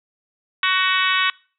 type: harmonic tone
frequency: 374 Hz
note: F#4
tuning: 19 cents sharp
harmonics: 3 / 4 / 5 / 6 / 7 / 8 / 9 / 10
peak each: -22 / -23 / -24 / -25 / -25 / -26 / -27 / -27 dBFS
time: 0.63-1.3 s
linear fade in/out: 2 ms
effects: noise-tail reverb RT60 0.4 s tail -23 dB re dry